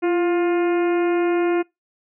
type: harmonic tone with a mistuned harmonic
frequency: 353.2 Hz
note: F4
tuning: 20 cents sharp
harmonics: 1 / 2 / 3 / 4 / 5 / 6 / 7 / 8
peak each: -17 / -28 / -33 / -33 / -38 / -37 / -36 / -46 dBFS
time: 0.02-1.63 s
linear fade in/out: 20 ms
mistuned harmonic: 1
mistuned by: -45 cents
effects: noise-tail reverb RT60 0.2 s tail -25 dB re dry